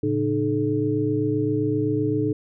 sine tone cluster, 112.5 / 140.2 / 303.5 / 429.7 Hz, A2 / C#3 / D#4 / A4, +39 / +20 / -43 / -41 cents, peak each -27 / -30 / -23 / -25 dBFS, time 0.03-2.33 s, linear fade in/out 5 ms, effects none

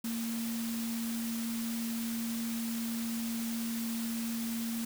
sine tone in noise, 229.7 Hz, A#3, 25 cents flat, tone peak -33 dBFS, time 0.04-4.85 s, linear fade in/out 5 ms, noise white, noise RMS -42 dBFS, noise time 0.04-4.85 s, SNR +6 dB, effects none

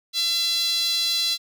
sawtooth tone with high-pass filter, 676 Hz, E5, 43 cents sharp, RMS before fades -23 dBFS, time 0.13-1.38 s, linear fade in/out 50 ms, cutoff 3900 Hz, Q 6.6, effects none

